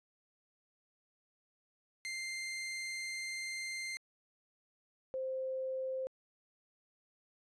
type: tone pair in turn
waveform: sawtooth / sine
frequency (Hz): 2093 / 523.2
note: C7 / C5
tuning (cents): 0 / 0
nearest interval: 2 octaves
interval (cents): 2400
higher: first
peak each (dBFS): -35 / -35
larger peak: neither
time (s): 2.05-3.97 / 5.14-6.07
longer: first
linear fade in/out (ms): 0
effects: resampled to 22050 Hz